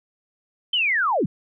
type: linear sweep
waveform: sine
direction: down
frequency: 3136 to 120 Hz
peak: -18 dBFS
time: 0.73-1.26 s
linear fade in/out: 5 ms
effects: none